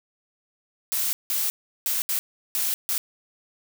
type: noise bursts at uneven times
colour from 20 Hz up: blue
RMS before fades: -25 dBFS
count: 6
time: 0.92-1.13 / 1.3-1.5 / 1.86-2.02 / 2.09-2.19 / 2.55-2.74 / 2.89-2.98 s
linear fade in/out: 0 ms
effects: none